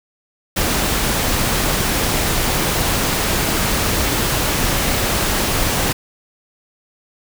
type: noise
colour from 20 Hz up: pink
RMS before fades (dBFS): -18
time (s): 0.56-5.93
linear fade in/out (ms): 10
effects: none